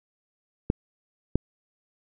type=clicks; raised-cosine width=3 ms; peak=-8 dBFS; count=2; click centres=0.701 / 1.356 s; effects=none